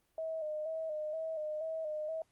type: tone with vibrato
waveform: sine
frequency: 627 Hz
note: D#5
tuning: 13 cents sharp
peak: -35 dBFS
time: 0.18-2.22 s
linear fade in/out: 2 ms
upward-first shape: square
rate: 2.1 Hz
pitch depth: 44 cents each way
effects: pink hiss -75 dBFS RMS until 2.31 s + Opus 32 kbps